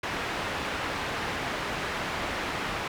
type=low-pass noise; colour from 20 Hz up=white; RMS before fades=-32 dBFS; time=0.03-2.88 s; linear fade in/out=5 ms; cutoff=2000 Hz; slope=12 dB/octave; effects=none